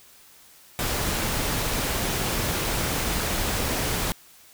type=noise; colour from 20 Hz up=pink; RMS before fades=-26 dBFS; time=0.79-4.12 s; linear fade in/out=0 ms; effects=white hiss -52 dBFS RMS until 4.53 s